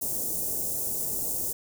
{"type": "band-stop noise", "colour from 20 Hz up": "white", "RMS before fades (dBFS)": -30, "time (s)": [0.01, 1.53], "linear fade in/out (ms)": 10, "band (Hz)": [630, 7100], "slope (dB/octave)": 24, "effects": []}